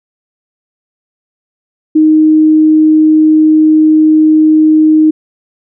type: tone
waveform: sine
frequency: 311.1 Hz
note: D#4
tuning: in tune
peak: -3 dBFS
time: 1.95-5.11 s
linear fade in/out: 10 ms
effects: none